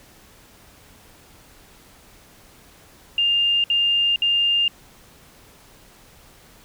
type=tone bursts; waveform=sine; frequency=2806 Hz; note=F7; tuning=8 cents sharp; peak=-16 dBFS; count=3; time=3.18-4.68 s; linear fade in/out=2 ms; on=460 ms; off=60 ms; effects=pink hiss -50 dBFS RMS until 6.64 s